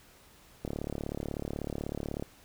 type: click train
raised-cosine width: 2 ms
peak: -21 dBFS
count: 58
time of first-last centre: 0.65-2.225 s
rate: 36.2 Hz
effects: pink hiss -58 dBFS RMS until 2.44 s